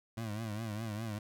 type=tone with vibrato; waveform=25% pulse; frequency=109 Hz; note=A2; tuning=16 cents flat; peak=-33 dBFS; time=0.17-1.19 s; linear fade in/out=5 ms; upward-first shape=triangle; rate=4.9 Hz; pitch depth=120 cents each way; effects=none